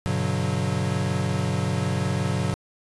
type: chord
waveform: square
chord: G major seventh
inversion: none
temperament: equal with one note detuned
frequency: 98 / 123.47 / 144.39 / 185 Hz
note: G2 / B2 / D3 / F#3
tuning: 0 / 0 / -29 / 0 cents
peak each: -29 dBFS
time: 0.06-2.54 s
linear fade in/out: 0 ms
effects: resampled to 24000 Hz